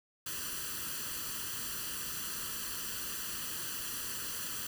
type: noise with comb filter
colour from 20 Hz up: white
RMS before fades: -39 dBFS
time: 0.26-4.67 s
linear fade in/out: 5 ms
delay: 0.67 ms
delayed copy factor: +0.75
effects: none